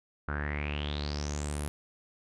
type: tone with low-pass filter sweep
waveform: sawtooth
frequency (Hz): 73.42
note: D2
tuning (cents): 0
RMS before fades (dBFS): -34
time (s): 0.28-1.68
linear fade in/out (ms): 0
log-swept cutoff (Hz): 1400 to 11000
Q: 8
effects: none